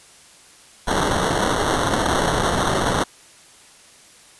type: noise with sample-and-hold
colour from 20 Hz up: white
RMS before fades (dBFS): -20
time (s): 0.87-3.04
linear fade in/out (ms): 10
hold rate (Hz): 2450
effects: white hiss -48 dBFS RMS until 4.39 s + resampled to 24000 Hz